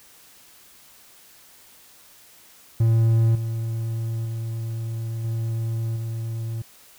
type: tone with level steps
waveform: triangle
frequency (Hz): 113.6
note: A#2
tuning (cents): -44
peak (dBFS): -13 / -22 / -24 / -21 / -24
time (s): 2.8-6.62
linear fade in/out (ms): 5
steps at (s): 3.35 / 4.25 / 5.24 / 5.96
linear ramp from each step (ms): 5
effects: white hiss -51 dBFS RMS until 6.98 s